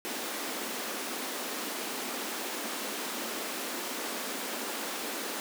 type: high-pass noise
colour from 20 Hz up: pink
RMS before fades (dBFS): -36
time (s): 0.05-5.4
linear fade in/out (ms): 0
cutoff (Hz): 220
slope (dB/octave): 48
effects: none